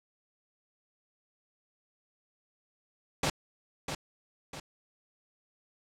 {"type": "noise with echo", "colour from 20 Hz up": "pink", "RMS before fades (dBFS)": -28, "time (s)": [3.23, 3.3], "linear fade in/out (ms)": 5, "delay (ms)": 650, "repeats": 2, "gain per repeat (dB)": -7, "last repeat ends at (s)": 4.6, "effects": ["low-pass 8000 Hz 12 dB/octave"]}